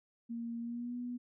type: tone with pitch glide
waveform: sine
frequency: 233.1 to 244.4 Hz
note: A#3 to B3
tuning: 0 to -18 cents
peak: -37 dBFS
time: 0.29-1.18 s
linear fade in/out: 20 ms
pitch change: +82 cents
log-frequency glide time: 0.6-0.96 s
effects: none